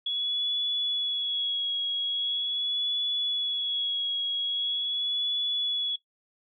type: tone with vibrato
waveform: sine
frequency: 3365 Hz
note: G#7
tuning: 22 cents sharp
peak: -26 dBFS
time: 0.06-5.96 s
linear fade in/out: 5 ms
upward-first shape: sine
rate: 0.42 Hz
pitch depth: 27 cents each way
effects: noise-tail reverb RT60 0.1 s tail -17 dB re dry